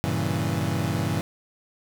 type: chord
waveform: 30% pulse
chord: G diminished seventh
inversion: none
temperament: equal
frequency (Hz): 98 / 116.54 / 138.59 / 164.81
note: G2 / Bb2 / Db3 / Fb3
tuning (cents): 0 / 0 / 0 / 0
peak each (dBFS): -26 / -28 / -27 / -26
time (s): 0.04-1.21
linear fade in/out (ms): 0
effects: none